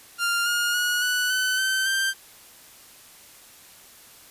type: tone with pitch steps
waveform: sawtooth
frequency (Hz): 1396.9 / 1424.6 / 1452.9 / 1481.7 / 1511.1 / 1541 / 1571.6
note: F6 / F6 / F#6 / F#6 / F#6 / G6 / G6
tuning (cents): 0 / +34 / -32 / +2 / +36 / -30 / +4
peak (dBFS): -18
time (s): 0.18-2.14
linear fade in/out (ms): 50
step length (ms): 280
effects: white hiss -49 dBFS RMS until 4.3 s + resampled to 32000 Hz